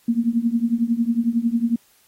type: tone with tremolo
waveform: sine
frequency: 233.1 Hz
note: A#3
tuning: in tune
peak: -13 dBFS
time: 0.08-1.76 s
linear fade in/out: 5 ms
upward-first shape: triangle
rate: 11 Hz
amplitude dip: 95%
effects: white hiss -58 dBFS RMS until 2.07 s + AAC 48 kbps